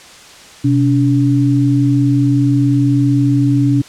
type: tone pair together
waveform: sine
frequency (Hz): 127.1 / 285.3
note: C3 / C#4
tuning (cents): -50 / +50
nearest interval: octave + major second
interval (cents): 1400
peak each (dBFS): -12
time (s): 0.64-3.82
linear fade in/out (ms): 10
effects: white hiss -38 dBFS RMS until 3.88 s + low-pass 7000 Hz 12 dB/octave